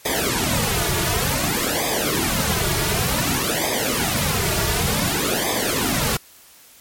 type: noise with flanger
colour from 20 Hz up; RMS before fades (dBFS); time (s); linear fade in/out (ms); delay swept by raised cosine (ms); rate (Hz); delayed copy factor
pink; -21; 0.05-6.17; 5; 0.7 to 3.9; 0.55; -0.95
effects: white hiss -48 dBFS RMS until 6.8 s + MP3 64 kbps